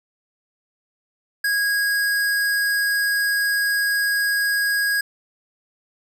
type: tone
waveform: square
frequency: 1646 Hz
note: G#6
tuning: 16 cents flat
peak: -19 dBFS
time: 1.44-5.01 s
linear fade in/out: 5 ms
effects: none